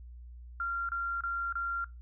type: tone bursts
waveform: sine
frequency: 1382 Hz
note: F6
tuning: 19 cents flat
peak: -30 dBFS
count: 4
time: 0.6-1.844 s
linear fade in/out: 2 ms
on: 290 ms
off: 28 ms
effects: noise-tail reverb RT60 0.2 s tail -20 dB re dry + added 60 Hz sine -45 dBFS peak until 2.01 s